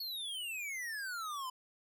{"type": "exponential sweep", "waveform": "square", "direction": "down", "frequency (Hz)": [4435, 1002], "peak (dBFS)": -39, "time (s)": [0, 1.5], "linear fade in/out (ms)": 5, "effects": []}